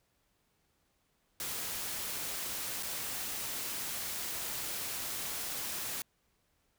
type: noise with dropouts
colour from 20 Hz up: white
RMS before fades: -38 dBFS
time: 1.4-6.02 s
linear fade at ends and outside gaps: 1 ms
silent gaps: 2.826-2.831 s
effects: pink hiss -75 dBFS RMS until 6.78 s